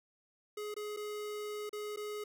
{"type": "tone with dropouts", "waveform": "square", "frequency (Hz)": 419.6, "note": "G#4", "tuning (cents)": 18, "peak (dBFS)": -39, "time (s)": [0.57, 2.24], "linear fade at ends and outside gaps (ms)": 5, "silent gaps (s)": [[0.742, 0.764], [0.965, 0.97], [1.694, 1.729], [1.962, 1.971]], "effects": []}